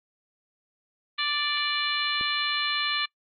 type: harmonic tone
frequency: 587.3 Hz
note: D5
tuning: in tune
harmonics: 2 / 3 / 4 / 5 / 6 / 7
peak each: -32 / -32 / -32 / -32 / -32 / -32 dBFS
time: 1.18-3.06 s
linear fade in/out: 10 ms
type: click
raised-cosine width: 2 ms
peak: -27 dBFS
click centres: 2.211 s
effects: noise-tail reverb RT60 0.1 s tail -24 dB re dry + Opus 24 kbps